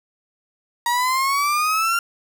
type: exponential sweep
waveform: 35% pulse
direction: up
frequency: 947 to 1393 Hz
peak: -16 dBFS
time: 0.86-1.99 s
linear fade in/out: 2 ms
effects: none